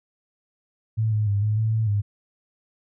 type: tone with pitch steps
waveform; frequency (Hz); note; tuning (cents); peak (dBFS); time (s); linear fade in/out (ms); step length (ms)
sine; 110.5 / 106.8 / 101.2 / 106.7 / 110.4 / 111 / 102.6; A2 / G#2 / G#2 / G#2 / A2 / A2 / G#2; +8 / +49 / -44 / +47 / +6 / +16 / -21; -19; 0.97-2.02; 20; 150
effects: none